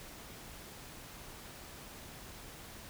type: silence
effects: pink hiss -50 dBFS RMS until 2.89 s